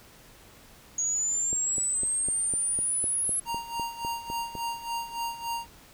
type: exponential sweep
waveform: sine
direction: up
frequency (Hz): 6645 to 10850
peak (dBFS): -25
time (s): 0.98-3.4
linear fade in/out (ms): 5
type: click train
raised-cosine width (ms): 2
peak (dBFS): -24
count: 13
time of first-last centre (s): 1.53-4.553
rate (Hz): 3.97
type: tone with tremolo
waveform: square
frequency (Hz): 932.3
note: A#5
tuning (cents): 0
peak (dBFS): -29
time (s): 3.45-5.67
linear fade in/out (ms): 50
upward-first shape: sine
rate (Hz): 3.5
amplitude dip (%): 75
effects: pink hiss -53 dBFS RMS until 5.93 s